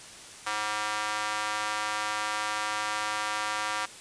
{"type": "tone with high-pass filter", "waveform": "square", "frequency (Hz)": 106.4, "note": "G#2", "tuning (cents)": 42, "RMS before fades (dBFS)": -31, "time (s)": [0.46, 3.86], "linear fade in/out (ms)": 10, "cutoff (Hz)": 1100, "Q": 1.6, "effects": ["white hiss -46 dBFS RMS until 4 s", "resampled to 22050 Hz"]}